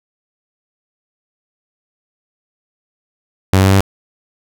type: tone with pitch steps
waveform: sawtooth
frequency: 94.7 / 95.69 / 96.69 / 97.7 Hz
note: F#2 / G2 / G2 / G2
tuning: +41 / -41 / -23 / -5 cents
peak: -4 dBFS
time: 3.53-3.806 s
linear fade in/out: 0 ms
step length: 69 ms
effects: none

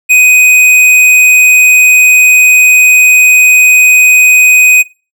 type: tone with tanh clipping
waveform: triangle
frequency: 2500 Hz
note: D#7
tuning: 8 cents sharp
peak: -4 dBFS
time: 0.09-4.83 s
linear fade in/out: 20 ms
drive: 18 dB
effects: noise-tail reverb RT60 0.3 s tail -18 dB re dry

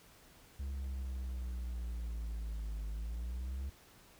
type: exponential two-way sweep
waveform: triangle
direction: down then up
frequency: 69 to 51.91 to 69 Hz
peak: -35 dBFS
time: 0.59-3.7 s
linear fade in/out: 10 ms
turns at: 2.87 s
effects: pink hiss -61 dBFS RMS until 4.19 s

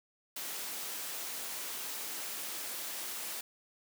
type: high-pass noise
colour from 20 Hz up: white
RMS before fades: -40 dBFS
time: 0.36-3.41 s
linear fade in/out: 5 ms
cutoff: 240 Hz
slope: 12 dB/octave
effects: none

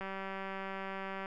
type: click train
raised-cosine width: 0.5 ms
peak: -26 dBFS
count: 242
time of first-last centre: 0.01-1.259 s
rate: 193 Hz
effects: none

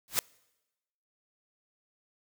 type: noise with exponential growth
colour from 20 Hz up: white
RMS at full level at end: -23 dBFS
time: 0.08-0.19 s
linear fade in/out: 0 ms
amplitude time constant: 23 ms
effects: noise-tail reverb RT60 1.0 s tail -25 dB re dry

